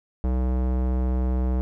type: tone with low-pass filter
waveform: square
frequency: 63.2 Hz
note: B1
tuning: 41 cents sharp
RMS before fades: -23 dBFS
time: 0.24-1.61 s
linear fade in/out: 0 ms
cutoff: 750 Hz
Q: 0.71
effects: 10-bit